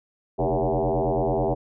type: tone with frequency modulation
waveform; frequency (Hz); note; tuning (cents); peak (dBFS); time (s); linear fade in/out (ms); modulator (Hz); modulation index
sine; 135.4; C#3; -40; -20; 0.38-1.55; 20; 87.2; 7.8
effects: none